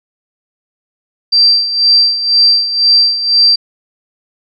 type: tone with tremolo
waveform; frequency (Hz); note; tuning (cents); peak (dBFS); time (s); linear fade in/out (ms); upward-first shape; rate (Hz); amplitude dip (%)
sine; 4699; D8; 0; -4; 1.32-3.56; 10; sine; 2; 70
effects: none